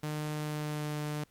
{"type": "tone with pitch glide", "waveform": "sawtooth", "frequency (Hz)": [151.6, 149.77], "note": ["D#3", "D3"], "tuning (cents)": [-45, 34], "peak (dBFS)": -29, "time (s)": [0.03, 1.24], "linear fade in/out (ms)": 5, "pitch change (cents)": -21, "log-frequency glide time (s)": [0.32, 0.99], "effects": ["pink hiss -67 dBFS RMS until 1.3 s", "MP3 96 kbps"]}